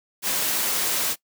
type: noise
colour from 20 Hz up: white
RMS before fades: -24 dBFS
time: 0.22-1.16 s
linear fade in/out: 50 ms
effects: noise-tail reverb RT60 0.1 s tail -21 dB re dry + high-pass 150 Hz 12 dB/octave